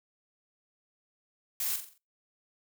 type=noise with echo; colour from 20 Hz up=blue; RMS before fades=-32 dBFS; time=1.6-1.76 s; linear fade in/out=2 ms; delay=44 ms; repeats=5; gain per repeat=-7 dB; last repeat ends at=1.98 s; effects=noise-tail reverb RT60 0.3 s tail -25 dB re dry